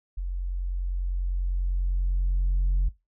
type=tone with level ramp; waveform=sine; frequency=45 Hz; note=F#1; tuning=47 cents flat; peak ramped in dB=-27 to -17 dBFS; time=0.17-2.89 s; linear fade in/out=10 ms; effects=noise-tail reverb RT60 0.2 s tail -19 dB re dry + tanh soft clip ceiling -18 dBFS